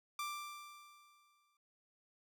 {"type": "tone with exponential decay", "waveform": "sawtooth", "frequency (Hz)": 1179, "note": "D6", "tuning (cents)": 6, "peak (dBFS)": -34, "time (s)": [0.19, 1.57], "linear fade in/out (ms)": 2, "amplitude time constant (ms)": 300, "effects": []}